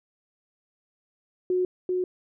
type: tone with echo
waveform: sine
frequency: 365.1 Hz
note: F#4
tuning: 23 cents flat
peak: -21 dBFS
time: 1.5-1.65 s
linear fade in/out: 2 ms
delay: 390 ms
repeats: 1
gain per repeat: -2 dB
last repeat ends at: 2.04 s
effects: none